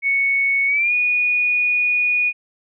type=tone with pitch glide; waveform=sine; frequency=2217 to 2460 Hz; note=C#7 to D#7; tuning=0 to -20 cents; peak=-15 dBFS; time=0.02-2.33 s; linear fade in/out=50 ms; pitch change=+180 cents; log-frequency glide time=0.67-0.93 s; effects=none